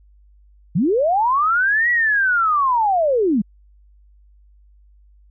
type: linear two-way sweep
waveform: sine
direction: up then down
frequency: 138.59 to 1952 to 185.5 Hz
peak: -14 dBFS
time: 0.75-3.42 s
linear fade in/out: 10 ms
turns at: 1.9 s
effects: added 50 Hz sine -48 dBFS peak until 5.3 s